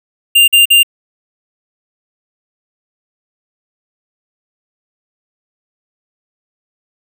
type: tone bursts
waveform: square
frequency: 2794 Hz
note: F7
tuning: in tune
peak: -5 dBFS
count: 3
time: 0.35-0.832 s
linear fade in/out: 10 ms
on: 130 ms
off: 46 ms
effects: none